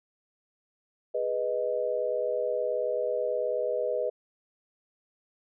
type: chord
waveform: sine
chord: G# minor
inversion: none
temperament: equal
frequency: 415.3 / 493.9 / 622.3 Hz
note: G#4 / B4 / D#5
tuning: 0 / 0 / 0 cents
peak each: -34 / -29 / -30 dBFS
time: 1.14-4.1 s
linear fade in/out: 10 ms
effects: none